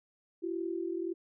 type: tone pair together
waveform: sine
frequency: 337.9 / 379.3 Hz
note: E4 / F#4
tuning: +43 / +43 cents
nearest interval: major second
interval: 200 cents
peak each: -34 / -37 dBFS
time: 0.42-1.14 s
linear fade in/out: 20 ms
effects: none